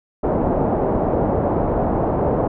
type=low-pass noise; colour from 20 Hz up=white; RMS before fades=-19 dBFS; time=0.23-2.48 s; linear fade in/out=10 ms; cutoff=750 Hz; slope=24 dB/octave; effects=none